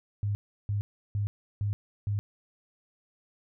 sine tone bursts, 102.4 Hz, G#2, 24 cents flat, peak -26 dBFS, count 5, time 0.23-2.19 s, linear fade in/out 0 ms, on 120 ms, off 340 ms, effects none

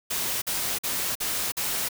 white noise bursts, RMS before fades -28 dBFS, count 5, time 0.1-1.888 s, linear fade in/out 10 ms, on 320 ms, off 47 ms, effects none

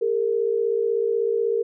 sine tone pair together, 403.8 / 460 Hz, G#4 / A#4, -49 / -23 cents, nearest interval major second, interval 226 cents, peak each -24 / -21 dBFS, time 0.01-1.63 s, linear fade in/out 10 ms, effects none

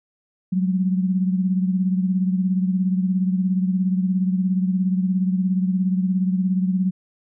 sine beating tone pair, 184.6 / 201.6 Hz, F#3 / G3, -4 / +49 cents, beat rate 17 Hz, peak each -18 / -26 dBFS, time 0.52-6.91 s, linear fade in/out 10 ms, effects none

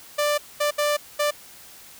sawtooth tone bursts at uneven times, 590 Hz, D5, 8 cents sharp, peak -16 dBFS, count 4, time 0.18-0.38 / 0.6-0.71 / 0.78-0.97 / 1.19-1.31 s, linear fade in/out 10 ms, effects white hiss -46 dBFS RMS until 1.99 s

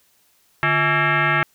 sine tone with frequency modulation, 148.3 Hz, D3, 17 cents sharp, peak -15 dBFS, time 0.63-1.43 s, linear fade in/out 0 ms, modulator 496 Hz, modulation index 4.4, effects white hiss -60 dBFS RMS until 1.54 s

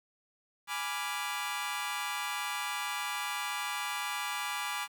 20% pulse chord, G# diminished seventh, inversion none, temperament equal, 830.6 / 987.8 / 1174.7 / 1396.9 Hz, G#5 / B5 / D6 / F6, 0 / 0 / 0 / 0 cents, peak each -34 / -34 / -33 / -37 dBFS, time 0.67-4.88 s, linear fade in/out 50 ms, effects 10-bit

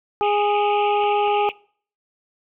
harmonic tone, 412.7 Hz, G#4, 11 cents flat, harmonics 1 / 2 / 3, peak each -21 / -19 / -28 dBFS, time 0.21-1.49 s, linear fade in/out 0 ms
white band-pass noise, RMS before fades -32 dBFS, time 0.22-1.52 s, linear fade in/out 10 ms, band 2300 to 3000 Hz, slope 96 dB/octave
clicks, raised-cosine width 0.5 ms, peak -26 dBFS, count 2, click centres 1.037 / 1.276 s
effects noise-tail reverb RT60 0.5 s tail -23 dB re dry

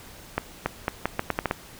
accelerating click train, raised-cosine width 0.5 ms, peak -8 dBFS, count 9, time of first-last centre 0.38-1.511 s, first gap 280 ms, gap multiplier 0.79, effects pink hiss -46 dBFS RMS until 1.79 s

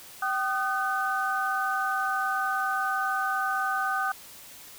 sine tone cluster, 772 / 1230 / 1514 Hz, G5 / D#6 / F#6, -27 / -20 / +39 cents, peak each -30 / -29 / -29 dBFS, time 0.22-4.12 s, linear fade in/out 5 ms, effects white hiss -47 dBFS RMS until 4.78 s

